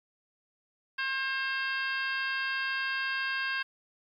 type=harmonic tone with a mistuned harmonic; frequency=534 Hz; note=C5; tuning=35 cents sharp; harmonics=2 / 3 / 4 / 5 / 6 / 7 / 8 / 9; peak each=-39 / -31 / -43 / -37 / -42 / -48 / -49 / -44 dBFS; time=0.98-3.63 s; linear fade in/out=10 ms; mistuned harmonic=8; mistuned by=+25 cents; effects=11-bit